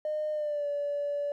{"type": "tone with pitch glide", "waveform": "triangle", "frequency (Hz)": [610, 576.8], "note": ["D#5", "D5"], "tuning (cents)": [-34, -31], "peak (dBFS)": -25, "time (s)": [0.05, 1.32], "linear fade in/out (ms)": 2, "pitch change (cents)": -97, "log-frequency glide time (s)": [0.32, 0.67], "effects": ["tanh soft clip ceiling -26 dBFS"]}